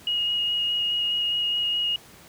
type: tone with vibrato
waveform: sine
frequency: 2877 Hz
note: F#7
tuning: 49 cents flat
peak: -22 dBFS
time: 0.07-1.96 s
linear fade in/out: 2 ms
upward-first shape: square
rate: 4.8 Hz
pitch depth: 8 cents each way
effects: pink hiss -49 dBFS RMS until 2.28 s + high-pass 60 Hz 12 dB/octave